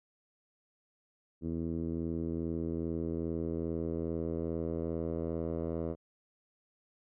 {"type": "tone with low-pass filter sweep", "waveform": "10% pulse", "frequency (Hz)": 82.41, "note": "E2", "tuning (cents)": 0, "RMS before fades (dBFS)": -35, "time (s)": [1.41, 5.96], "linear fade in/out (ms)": 50, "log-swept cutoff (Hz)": [300, 620], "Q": 1.7, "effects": []}